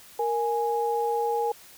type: tone pair together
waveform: sine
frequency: 466.2 / 830.7 Hz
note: A#4 / G#5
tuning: 0 / 0 cents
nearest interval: minor seventh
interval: 1000 cents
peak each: -26 dBFS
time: 0.19-1.52 s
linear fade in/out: 5 ms
effects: white hiss -50 dBFS RMS until 1.77 s